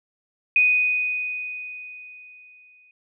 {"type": "tone with exponential decay", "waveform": "sine", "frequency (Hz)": 2489, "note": "D#7", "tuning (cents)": 0, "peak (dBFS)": -13, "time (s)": [0.56, 2.91], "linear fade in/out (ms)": 2, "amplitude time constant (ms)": 510, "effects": []}